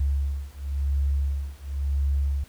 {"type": "beating tone pair", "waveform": "sine", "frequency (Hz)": [69.3, 70.25], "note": ["C#2", "C#2"], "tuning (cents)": [0, 24], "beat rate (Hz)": 0.95, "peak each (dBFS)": -26, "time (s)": [0, 2.44], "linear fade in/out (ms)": 5, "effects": ["pink hiss -54 dBFS RMS until 2.48 s"]}